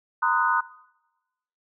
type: chord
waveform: sine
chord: C half-diminished seventh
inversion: third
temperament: equal with one note detuned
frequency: 932.3 / 1023.2 / 1244.5 / 1480 Hz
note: Bb5 / C6 / Eb6 / Gb6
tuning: 0 / -39 / 0 / 0 cents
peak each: -25 dBFS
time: 0.22-0.61 s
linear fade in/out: 10 ms
effects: noise-tail reverb RT60 1.0 s tail -21 dB re dry